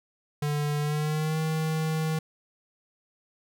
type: tone with pitch glide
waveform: square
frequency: 147.5 to 158.09 Hz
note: D3 to D#3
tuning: +8 to +28 cents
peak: -26 dBFS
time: 0.42-2.19 s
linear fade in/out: 5 ms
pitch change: +120 cents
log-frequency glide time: 0.8-1.38 s
effects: none